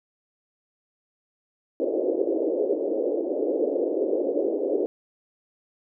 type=band-pass noise; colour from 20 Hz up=white; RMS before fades=-25 dBFS; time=1.8-4.86 s; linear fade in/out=0 ms; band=300 to 540 Hz; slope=48 dB/octave; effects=none